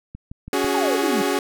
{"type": "click train", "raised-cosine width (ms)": 5, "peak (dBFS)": -22, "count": 4, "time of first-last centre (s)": [0.15, 0.645], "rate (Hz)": 6.06}
{"type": "chord", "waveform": "sawtooth", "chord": "C# suspended fourth", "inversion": "none", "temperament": "equal with one note detuned", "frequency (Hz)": [281.5, 370, 415.3], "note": ["C#4", "F#4", "G#4"], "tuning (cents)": [27, 0, 0], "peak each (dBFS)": -20, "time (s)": [0.53, 1.39], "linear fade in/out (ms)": 2}
{"type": "exponential sweep", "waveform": "sine", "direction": "down", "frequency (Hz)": [915, 186.1], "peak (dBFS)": -22, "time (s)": [0.74, 1.22], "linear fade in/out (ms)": 10}
{"effects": []}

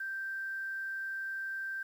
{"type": "tone with quantisation", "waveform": "sine", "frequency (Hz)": 1568, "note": "G6", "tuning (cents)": 0, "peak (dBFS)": -35, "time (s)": [0, 1.83], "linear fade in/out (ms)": 5, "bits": 10, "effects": []}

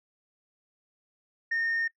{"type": "tone", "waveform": "sine", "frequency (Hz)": 1832, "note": "A#6", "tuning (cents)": -31, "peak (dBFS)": -24, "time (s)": [1.51, 1.88], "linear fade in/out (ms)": 10, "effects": ["noise-tail reverb RT60 0.1 s tail -20 dB re dry", "tanh soft clip ceiling -23 dBFS"]}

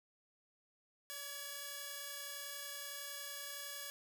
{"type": "tone pair together", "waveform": "5% pulse", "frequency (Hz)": [571, 1682.2], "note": ["D5", "G#6"], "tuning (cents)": [-49, 22], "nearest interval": "octave + perfect fifth", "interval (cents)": 1871, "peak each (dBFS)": [-37, -35], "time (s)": [1.1, 3.9], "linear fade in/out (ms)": 0, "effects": []}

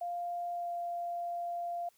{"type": "tone with pitch glide", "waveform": "sine", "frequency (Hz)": [698.5, 693.7], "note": ["F5", "F5"], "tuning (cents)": [0, -12], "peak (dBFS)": -34, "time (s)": [0.01, 1.89], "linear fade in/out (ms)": 5, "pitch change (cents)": -12, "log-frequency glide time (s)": [0.51, 0.72], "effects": ["white hiss -69 dBFS RMS until 1.97 s"]}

